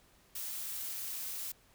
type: noise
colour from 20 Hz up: blue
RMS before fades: -40 dBFS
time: 0.35-1.52 s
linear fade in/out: 5 ms
effects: pink hiss -65 dBFS RMS until 1.74 s